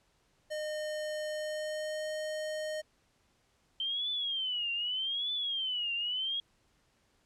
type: tone with pitch glide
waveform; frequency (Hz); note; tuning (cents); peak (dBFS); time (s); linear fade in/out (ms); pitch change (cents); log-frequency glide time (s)
square; 611 to 617.4; D#5 to D#5; -32 to -14; -35; 0.5-2.82; 20; +18; 1.29-2.11
type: tone with vibrato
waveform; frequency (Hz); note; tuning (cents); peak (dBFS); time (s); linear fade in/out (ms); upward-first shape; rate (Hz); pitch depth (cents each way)
sine; 3111; G7; -14; -31; 3.8-6.4; 2; triangle; 0.82; 210
effects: pink hiss -71 dBFS RMS until 7.25 s + low-pass 9000 Hz 12 dB/octave